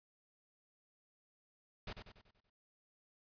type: noise with echo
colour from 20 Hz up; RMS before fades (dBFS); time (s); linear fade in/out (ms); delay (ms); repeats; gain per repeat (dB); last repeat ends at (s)
pink; -44; 1.87-1.93; 5; 95; 6; -6; 2.5
effects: noise-tail reverb RT60 0.6 s tail -26 dB re dry + resampled to 11025 Hz